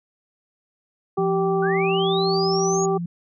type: harmonic tone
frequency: 388.8 Hz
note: G4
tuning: 14 cents flat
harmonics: 1 / 2 / 3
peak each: -20 / -26 / -30 dBFS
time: 1.17-2.98 s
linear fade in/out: 10 ms
type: tone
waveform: sine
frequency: 171.7 Hz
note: F3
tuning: 29 cents flat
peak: -25 dBFS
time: 1.18-3.06 s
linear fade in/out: 5 ms
type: linear sweep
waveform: sine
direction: up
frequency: 1429 to 6770 Hz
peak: -26 dBFS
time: 1.62-2.86 s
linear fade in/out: 10 ms
effects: none